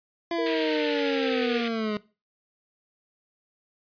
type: linear sweep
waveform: 25% pulse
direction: down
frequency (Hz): 341 to 207.7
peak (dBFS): -22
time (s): 0.31-1.97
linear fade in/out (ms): 2
type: tone with pitch glide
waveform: sine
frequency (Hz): 466.2 to 462.4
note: A#4 to A#4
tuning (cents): 0 to -14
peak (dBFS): -26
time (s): 0.38-1.61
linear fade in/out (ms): 10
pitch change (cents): -14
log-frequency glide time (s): 0.95-1.06
type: band-pass noise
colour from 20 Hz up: white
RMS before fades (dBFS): -35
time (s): 0.46-1.68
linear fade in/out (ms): 2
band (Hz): 1800 to 3400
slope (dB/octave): 24
effects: noise-tail reverb RT60 0.3 s tail -19 dB re dry + resampled to 11025 Hz